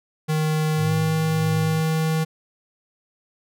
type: tone with pitch glide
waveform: square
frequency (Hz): 155.56 to 159.1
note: D#3 to D#3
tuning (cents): 0 to +39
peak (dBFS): -20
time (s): 0.28-2.25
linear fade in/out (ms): 20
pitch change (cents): +39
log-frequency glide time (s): 0.82-0.94
type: tone with tremolo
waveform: triangle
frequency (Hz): 110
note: A2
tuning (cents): 0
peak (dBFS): -22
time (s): 0.76-1.84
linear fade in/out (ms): 50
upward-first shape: sine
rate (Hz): 1.6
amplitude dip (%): 60
effects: none